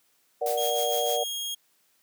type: chord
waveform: sine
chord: Bb augmented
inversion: none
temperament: equal with one note detuned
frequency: 473.5 / 587.3 / 740 Hz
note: Bb4 / D5 / F#5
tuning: +27 / 0 / 0 cents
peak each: -29 dBFS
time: 0.41-1.24 s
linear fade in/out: 10 ms
type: noise with tremolo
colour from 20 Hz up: blue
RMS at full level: -33 dBFS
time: 0.46-1.17 s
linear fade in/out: 2 ms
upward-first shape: sine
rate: 6.5 Hz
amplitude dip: 70%
type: tone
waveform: sawtooth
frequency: 3265 Hz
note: G#7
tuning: 30 cents flat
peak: -27 dBFS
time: 0.57-1.55 s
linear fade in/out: 10 ms
effects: white hiss -67 dBFS RMS until 2.02 s + high-pass 150 Hz 12 dB/octave